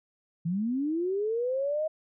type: linear sweep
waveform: sine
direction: up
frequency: 158.5 to 636 Hz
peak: -26 dBFS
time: 0.45-1.88 s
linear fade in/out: 10 ms
effects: none